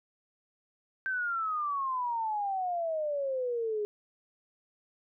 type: exponential sweep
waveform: sine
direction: down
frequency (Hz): 1568 to 411.4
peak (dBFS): -29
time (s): 1.06-3.85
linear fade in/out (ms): 0
effects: none